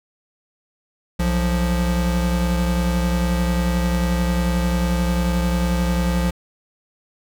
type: tone pair together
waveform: square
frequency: 62 / 174.76 Hz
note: B1 / F3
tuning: +7 / +1 cents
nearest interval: octave + tritone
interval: 1794 cents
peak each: -21 dBFS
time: 1.19-6.31 s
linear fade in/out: 10 ms
effects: none